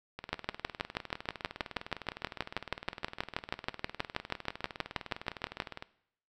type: two click trains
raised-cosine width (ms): 0.3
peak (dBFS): -24 / -14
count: 112 / 34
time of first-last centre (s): 0.19-5.825 / 0.33-5.602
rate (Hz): 19.7 / 6.26
effects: noise-tail reverb RT60 0.7 s tail -18 dB re dry